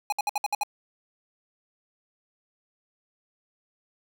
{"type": "tone bursts", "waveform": "square", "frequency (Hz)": 829, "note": "G#5", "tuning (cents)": -3, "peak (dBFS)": -24, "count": 7, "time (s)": [0.1, 0.634], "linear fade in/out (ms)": 2, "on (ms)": 24, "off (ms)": 61, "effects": []}